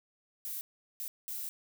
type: noise bursts at uneven times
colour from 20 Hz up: violet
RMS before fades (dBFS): -39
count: 3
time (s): 0.45-0.61 / 1-1.08 / 1.28-1.49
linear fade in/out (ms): 0
effects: none